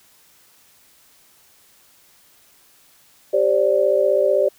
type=chord; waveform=sine; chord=G suspended fourth; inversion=none; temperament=equal with one note detuned; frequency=392 / 531.5 / 587.3 Hz; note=G4 / C5 / D5; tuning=0 / +27 / 0 cents; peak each=-20 / -19 / -17 dBFS; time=3.33-4.49 s; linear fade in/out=10 ms; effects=white hiss -54 dBFS RMS until 4.58 s